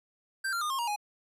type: tone with pitch steps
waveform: square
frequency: 1570 / 1382.6 / 1217.6 / 1072.3 / 944.4 / 831.7 Hz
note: G6 / F6 / D#6 / C6 / A#5 / G#5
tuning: +2 / -18 / -38 / +42 / +22 / +2 cents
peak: -30 dBFS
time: 0.44-0.962 s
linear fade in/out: 10 ms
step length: 87 ms
effects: resampled to 32000 Hz